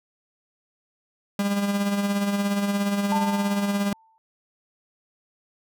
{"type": "tone with tremolo", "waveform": "45% pulse", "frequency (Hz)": 201.2, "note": "G3", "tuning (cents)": 45, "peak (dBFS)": -20, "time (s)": [1.39, 3.93], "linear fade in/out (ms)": 2, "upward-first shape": "sine", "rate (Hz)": 17, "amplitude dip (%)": 45}
{"type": "tone with exponential decay", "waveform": "sine", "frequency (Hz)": 891, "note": "A5", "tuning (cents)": 22, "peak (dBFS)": -21, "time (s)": [3.12, 4.18], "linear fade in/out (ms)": 0, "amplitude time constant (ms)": 230}
{"effects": []}